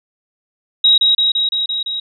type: tone with echo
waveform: sine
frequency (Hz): 3817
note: A#7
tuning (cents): +40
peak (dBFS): -7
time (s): 0.84-0.98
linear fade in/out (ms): 5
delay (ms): 170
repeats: 6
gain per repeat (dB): -2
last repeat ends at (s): 2
effects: none